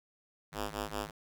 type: ring-modulated tone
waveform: 5% pulse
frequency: 103.83 Hz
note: G#2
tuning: in tune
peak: -22 dBFS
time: 0.52-1.11 s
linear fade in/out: 10 ms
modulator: 153 Hz
effects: none